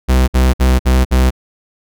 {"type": "tone bursts", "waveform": "45% pulse", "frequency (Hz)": 64, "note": "C2", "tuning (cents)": -38, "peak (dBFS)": -8, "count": 5, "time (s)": [0.08, 1.308], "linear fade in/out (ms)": 20, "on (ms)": 200, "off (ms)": 57, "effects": []}